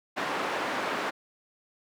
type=band-pass noise; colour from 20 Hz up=white; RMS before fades=-31 dBFS; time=0.16-1.11 s; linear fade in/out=20 ms; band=270 to 1500 Hz; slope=12 dB/octave; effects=none